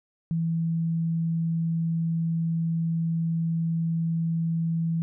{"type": "tone", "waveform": "sine", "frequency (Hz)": 164.9, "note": "E3", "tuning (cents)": 1, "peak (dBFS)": -23, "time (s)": [0.31, 5.02], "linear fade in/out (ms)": 0, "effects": []}